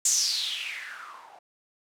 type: noise with low-pass filter sweep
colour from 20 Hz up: violet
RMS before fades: -30 dBFS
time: 0.05-1.39 s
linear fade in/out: 5 ms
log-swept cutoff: 7300 to 710 Hz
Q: 6.3
effects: none